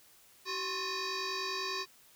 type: tone with frequency modulation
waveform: sine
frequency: 1760 Hz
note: A6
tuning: in tune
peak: -32 dBFS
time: 0.45-1.86 s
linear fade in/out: 50 ms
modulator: 714 Hz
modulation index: 5
effects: tanh soft clip ceiling -30 dBFS + white hiss -61 dBFS RMS until 2.15 s

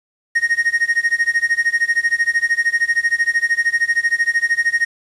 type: tone with tremolo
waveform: triangle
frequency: 1864.7 Hz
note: A#6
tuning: in tune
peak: -9 dBFS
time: 0.35-4.85 s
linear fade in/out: 10 ms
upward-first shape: sine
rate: 13 Hz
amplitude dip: 95%
effects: resampled to 24000 Hz + 7-bit

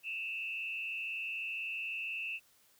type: tone with frequency modulation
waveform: sine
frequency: 2654 Hz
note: E7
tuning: 11 cents sharp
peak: -36 dBFS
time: 0.03-2.4 s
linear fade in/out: 50 ms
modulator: 124 Hz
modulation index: 0.84
effects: white hiss -67 dBFS RMS until 2.79 s

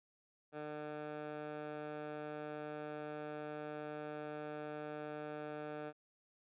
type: tone with band-pass filter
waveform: 15% pulse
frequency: 150.4 Hz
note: D3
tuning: 42 cents sharp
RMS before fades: -45 dBFS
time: 0.52-5.93 s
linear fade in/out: 50 ms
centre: 790 Hz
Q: 0.82
effects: resampled to 8000 Hz

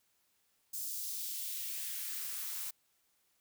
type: noise with high-pass filter sweep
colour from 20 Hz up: blue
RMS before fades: -40 dBFS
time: 0.73-2.71 s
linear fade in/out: 10 ms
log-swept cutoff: 6200 to 810 Hz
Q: 1.2
effects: white hiss -75 dBFS RMS until 3.4 s

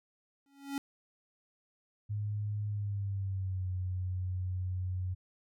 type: tone with exponential growth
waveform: square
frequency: 278.3 Hz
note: C#4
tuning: 7 cents sharp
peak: -31 dBFS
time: 0.46-0.78 s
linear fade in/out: 1 ms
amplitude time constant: 68 ms
type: tone with pitch glide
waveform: sine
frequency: 104.3 to 91.85 Hz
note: G#2 to F#2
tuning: +8 to -12 cents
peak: -32 dBFS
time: 2.09-5.15 s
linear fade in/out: 20 ms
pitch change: -220 cents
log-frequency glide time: 2.68-3.69 s
effects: none

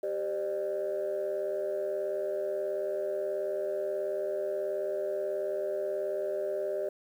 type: chord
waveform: sine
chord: G suspended fourth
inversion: none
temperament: equal with one note detuned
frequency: 392 / 523.3 / 601.8 Hz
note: G4 / C5 / D5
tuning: 0 / 0 / +42 cents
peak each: -33 / -37 / -31 dBFS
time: 0.03-6.89 s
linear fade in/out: 5 ms
effects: tanh soft clip ceiling -24 dBFS + 10-bit

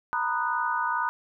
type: chord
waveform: sine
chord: B major seventh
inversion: third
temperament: just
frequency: 926 / 987.8 / 1234.7 / 1481.6 Hz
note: A#5 / B5 / D#6 / F#6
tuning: -12 / 0 / -14 / +2 cents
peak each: -30 dBFS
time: 0.13-1.09 s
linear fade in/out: 0 ms
effects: none

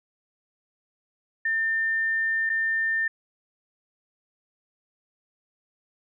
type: tone with dropouts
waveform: sine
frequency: 1800 Hz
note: A6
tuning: 39 cents sharp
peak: -22 dBFS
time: 1.45-3.08 s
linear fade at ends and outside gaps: 5 ms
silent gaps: 2.494-2.498 s
effects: none

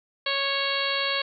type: harmonic tone with a mistuned harmonic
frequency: 553 Hz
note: C#5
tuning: 4 cents flat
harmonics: 1 / 2 / 3 / 4 / 5 / 6 / 7 / 8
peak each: -32 / -32 / -32 / -32 / -32 / -32 / -32 / -32 dBFS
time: 0.26-1.22 s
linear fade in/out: 5 ms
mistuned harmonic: 6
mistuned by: -18 cents
effects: none

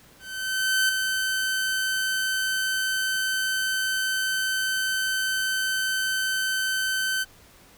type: tone with ADSR envelope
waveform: sawtooth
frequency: 1535 Hz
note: G6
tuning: 37 cents flat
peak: -15 dBFS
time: 0.19-7.25 s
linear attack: 700 ms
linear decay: 3 ms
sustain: -5 dB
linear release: 29 ms
effects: pink hiss -53 dBFS RMS until 7.77 s

